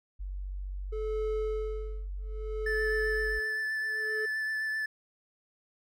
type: tone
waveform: sine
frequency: 47.45 Hz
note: F#1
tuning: 44 cents sharp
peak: -34 dBFS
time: 0.19-3.4 s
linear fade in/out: 20 ms
type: tone with tremolo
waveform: triangle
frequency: 432.5 Hz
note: A4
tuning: 30 cents flat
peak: -27 dBFS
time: 0.92-4.26 s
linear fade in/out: 10 ms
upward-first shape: sine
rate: 0.62 Hz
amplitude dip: 100%
type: tone with vibrato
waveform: triangle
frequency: 1750 Hz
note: A6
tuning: 10 cents flat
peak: -28 dBFS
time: 2.66-4.86 s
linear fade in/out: 5 ms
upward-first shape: triangle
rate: 7.7 Hz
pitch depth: 17 cents each way
effects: none